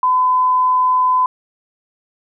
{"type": "tone", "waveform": "sine", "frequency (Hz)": 1012, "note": "B5", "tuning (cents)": 42, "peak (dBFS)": -11, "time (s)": [0.03, 1.26], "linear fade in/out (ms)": 2, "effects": []}